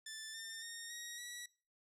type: tone with pitch steps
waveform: 10% pulse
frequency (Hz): 1760 / 1802.2 / 1845.4 / 1889.6 / 1934.9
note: A6 / A6 / A#6 / A#6 / B6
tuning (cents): 0 / +41 / -18 / +23 / -36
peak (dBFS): -36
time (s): 0.06-1.46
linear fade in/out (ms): 5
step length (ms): 280
effects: noise-tail reverb RT60 0.4 s tail -21 dB re dry + low-pass 10000 Hz 12 dB/octave